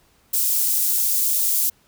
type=high-pass noise; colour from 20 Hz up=white; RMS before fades=-20 dBFS; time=0.33-1.7 s; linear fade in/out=10 ms; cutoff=7900 Hz; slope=12 dB/octave; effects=pink hiss -59 dBFS RMS until 1.87 s